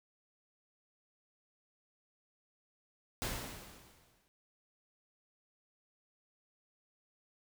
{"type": "noise with exponential decay", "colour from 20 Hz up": "pink", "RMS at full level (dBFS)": -36, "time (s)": [3.22, 4.28], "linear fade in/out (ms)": 0, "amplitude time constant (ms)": 230, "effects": []}